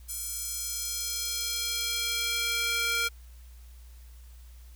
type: tone with high-pass filter sweep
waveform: square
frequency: 466.2 Hz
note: A#4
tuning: in tune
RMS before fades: -31 dBFS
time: 0.08-3.09 s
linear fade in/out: 20 ms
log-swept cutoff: 8900 to 1800 Hz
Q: 1.2
effects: added 60 Hz sine -46 dBFS peak until 4.75 s + white hiss -61 dBFS RMS until 4.75 s